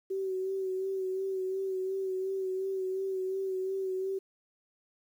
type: tone with vibrato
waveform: sine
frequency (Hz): 380.2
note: F#4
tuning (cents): +47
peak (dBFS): -30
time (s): 0.1-4.19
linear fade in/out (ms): 10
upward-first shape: sine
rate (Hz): 2.8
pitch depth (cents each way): 31
effects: 10-bit